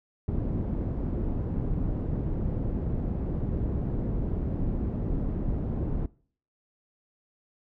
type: low-pass noise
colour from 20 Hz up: pink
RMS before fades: -29 dBFS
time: 0.28-6.06 s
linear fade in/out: 2 ms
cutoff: 310 Hz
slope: 12 dB/octave
effects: noise-tail reverb RT60 0.5 s tail -22 dB re dry